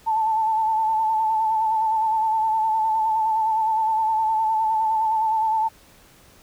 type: tone with vibrato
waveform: sine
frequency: 880 Hz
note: A5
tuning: in tune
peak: -18 dBFS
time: 0.06-5.69 s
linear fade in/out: 20 ms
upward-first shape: sine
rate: 9.7 Hz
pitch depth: 37 cents each way
effects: pink hiss -52 dBFS RMS until 6.42 s